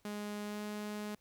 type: tone with pitch glide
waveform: sawtooth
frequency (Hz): 207.7 to 209.4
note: G#3 to G#3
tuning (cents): 0 to +15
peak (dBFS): -35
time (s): 0.05-1.15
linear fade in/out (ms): 2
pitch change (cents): +15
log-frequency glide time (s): 0.45-0.62
effects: pink hiss -72 dBFS RMS until 1.2 s